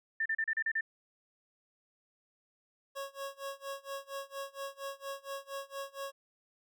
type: tone bursts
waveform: sine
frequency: 1788 Hz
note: A6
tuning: 27 cents sharp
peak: -29 dBFS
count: 7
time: 0.2-0.809 s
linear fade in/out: 5 ms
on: 57 ms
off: 35 ms
type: tone with tremolo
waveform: 25% pulse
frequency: 551 Hz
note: C#5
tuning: 11 cents flat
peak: -33 dBFS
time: 2.95-6.12 s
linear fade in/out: 20 ms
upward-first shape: sine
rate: 4.3 Hz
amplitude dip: 95%
effects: none